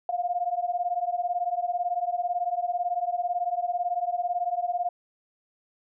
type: beating tone pair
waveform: sine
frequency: 698.5 / 716.5 Hz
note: F5 / F5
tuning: 0 / +44 cents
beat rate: 18 Hz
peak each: -28 dBFS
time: 0.09-4.89 s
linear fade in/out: 2 ms
effects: none